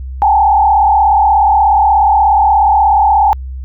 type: tone with frequency modulation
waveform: sine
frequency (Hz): 830.6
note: G#5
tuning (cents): 0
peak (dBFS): -6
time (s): 0.22-3.33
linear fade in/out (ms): 0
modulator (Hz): 36.7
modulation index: 1.5
effects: added 65 Hz sine -21 dBFS peak until 3.64 s